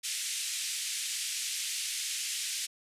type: band-pass noise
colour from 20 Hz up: white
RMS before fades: -35 dBFS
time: 0.03-2.67 s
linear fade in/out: 20 ms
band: 2200 to 9400 Hz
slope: 24 dB/octave
effects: resampled to 32000 Hz